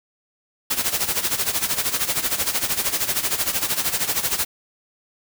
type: noise with tremolo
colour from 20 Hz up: white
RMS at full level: -20 dBFS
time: 0.7-4.45 s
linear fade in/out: 10 ms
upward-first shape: sine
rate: 13 Hz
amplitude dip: 75%
effects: none